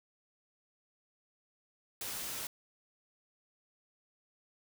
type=noise; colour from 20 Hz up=white; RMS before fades=-40 dBFS; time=2.01-2.47 s; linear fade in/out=2 ms; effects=none